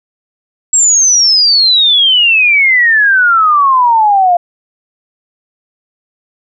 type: exponential sweep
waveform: sine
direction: down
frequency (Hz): 7690 to 689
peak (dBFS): -5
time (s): 0.73-4.37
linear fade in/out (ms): 5
effects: none